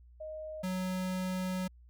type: tone pair in turn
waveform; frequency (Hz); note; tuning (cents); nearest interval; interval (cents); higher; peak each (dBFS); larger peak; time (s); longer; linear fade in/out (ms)
sine / square; 622.3 / 185.01; D#5 / F#3; 0 / 0; octave + major sixth; 2100; first; -39 / -33; second; 0.2-0.63 / 0.63-1.68; second; 10
effects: added 60 Hz sine -54 dBFS peak until 1.89 s